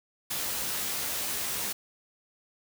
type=noise with comb filter; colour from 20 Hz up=white; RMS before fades=-32 dBFS; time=0.3-1.73 s; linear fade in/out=10 ms; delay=15 ms; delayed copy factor=+0.6; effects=none